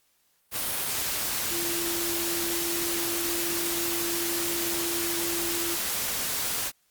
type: tone in noise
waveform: sine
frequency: 341.1 Hz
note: F4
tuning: 41 cents flat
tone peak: -32 dBFS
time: 1.49-5.78 s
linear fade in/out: 50 ms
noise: white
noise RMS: -29 dBFS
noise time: 0.51-6.72 s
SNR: -6 dB
effects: white hiss -68 dBFS RMS until 6.9 s + Opus 48 kbps